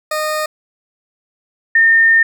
20% pulse / sine tone pair in turn, 615 / 1818.6 Hz, D#5 / A#6, -20 / -43 cents, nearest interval octave + perfect fifth, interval 1877 cents, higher second, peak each -12 / -7 dBFS, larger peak second, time 0.11-0.46 / 1.75-2.23 s, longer second, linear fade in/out 5 ms, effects none

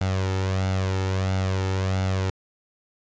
sawtooth tone with flanger, 94.8 Hz, F#2, 43 cents sharp, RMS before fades -24 dBFS, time 0.01-2.3 s, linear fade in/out 0 ms, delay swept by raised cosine 1.4 to 2.28 ms, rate 1.5 Hz, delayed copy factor +0.55, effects resampled to 16000 Hz

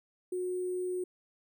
sine tone with sample-and-hold, 364 Hz, F#4, 28 cents flat, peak -31 dBFS, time 0.32-1.04 s, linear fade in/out 5 ms, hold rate 8820 Hz, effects none

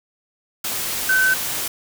sine tone in noise, 1529 Hz, G6, 44 cents flat, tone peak -14 dBFS, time 1.09-1.34 s, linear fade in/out 5 ms, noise white, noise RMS -25 dBFS, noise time 0.64-1.68 s, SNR +8 dB, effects none

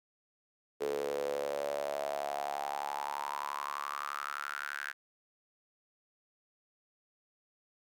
sawtooth tone with high-pass filter sweep, 71.6 Hz, D2, 43 cents flat, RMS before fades -37 dBFS, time 0.8-4.93 s, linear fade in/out 20 ms, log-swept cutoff 430 to 1600 Hz, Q 7.5, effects none

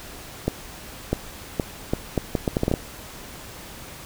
accelerating click train, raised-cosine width 2 ms, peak -7 dBFS, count 12, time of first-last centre 0.48-2.739 s, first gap 650 ms, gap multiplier 0.72, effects pink hiss -40 dBFS RMS until 4.05 s

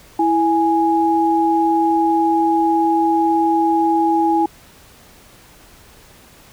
sine tone pair together, 329.4 / 830 Hz, E4 / G#5, -1 / -1 cents, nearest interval octave + major third, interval 1600 cents, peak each -16 / -15 dBFS, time 0.19-4.46 s, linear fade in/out 5 ms, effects pink hiss -46 dBFS RMS until 6.52 s

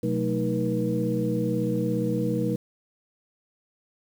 sine tone cluster, 125.5 / 182.2 / 219.9 / 313.9 / 480.4 Hz, B2 / F#3 / A3 / D#4 / B4, +28 / -26 / -1 / +15 / -48 cents, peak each -29 dBFS, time 0.03-2.56 s, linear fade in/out 5 ms, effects tanh soft clip ceiling -11 dBFS + 8-bit

